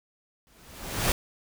pink noise with exponential growth, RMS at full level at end -22 dBFS, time 0.47-1.12 s, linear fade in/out 0 ms, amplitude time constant 140 ms, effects none

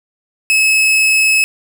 40% pulse tone, 2584 Hz, E7, 35 cents flat, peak -8 dBFS, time 0.5-1.44 s, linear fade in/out 0 ms, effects none

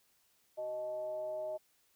sine tone with frequency modulation, 622.3 Hz, D#5, in tune, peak -36 dBFS, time 0.57-1.58 s, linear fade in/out 20 ms, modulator 247 Hz, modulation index 0.36, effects white hiss -72 dBFS RMS until 1.95 s

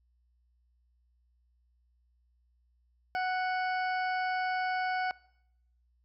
harmonic tone with a mistuned harmonic, 740 Hz, F#5, in tune, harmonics 1 / 2 / 3 / 4 / 6 / 7, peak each -30 / -35 / -41 / -50 / -49 / -52 dBFS, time 3.15-5.11 s, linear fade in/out 0 ms, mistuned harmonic 6, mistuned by +40 cents, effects noise-tail reverb RT60 0.8 s tail -23 dB re dry + added 60 Hz sine -67 dBFS peak until 6.04 s

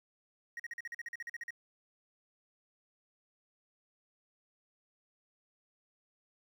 triangle tone bursts, 1884 Hz, A#6, 18 cents sharp, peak -37 dBFS, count 14, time 0.57-1.506 s, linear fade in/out 2 ms, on 26 ms, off 44 ms, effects 11-bit

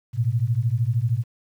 sine beating tone pair, 110.6 / 123.6 Hz, A2 / B2, +9 / +2 cents, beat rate 13 Hz, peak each -22 dBFS, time 0.13-1.24 s, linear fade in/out 50 ms, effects 9-bit

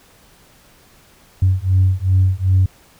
sine beating tone pair, 92.5 / 95.1 Hz, F#2 / F#2, 0 / +48 cents, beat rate 2.6 Hz, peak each -14 dBFS, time 1.42-2.66 s, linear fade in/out 5 ms, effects tanh soft clip ceiling -6 dBFS + pink hiss -50 dBFS RMS until 2.99 s

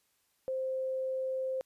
sine tone, 523.3 Hz, C5, in tune, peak -31 dBFS, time 0.48-1.61 s, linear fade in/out 0 ms, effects white hiss -74 dBFS RMS until 1.65 s + resampled to 32000 Hz

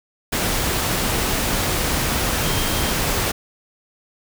sine tone in noise, 3190 Hz, G7, 30 cents sharp, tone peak -32 dBFS, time 2.43-2.93 s, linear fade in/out 10 ms, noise pink, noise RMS -21 dBFS, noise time 0.32-3.32 s, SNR -14 dB, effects none

